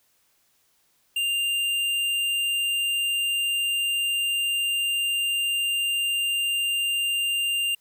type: tone with tanh clipping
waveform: sine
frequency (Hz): 2794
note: F7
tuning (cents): 0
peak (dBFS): -24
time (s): 1.16-7.75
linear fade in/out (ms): 5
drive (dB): 14
effects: white hiss -66 dBFS RMS until 7.8 s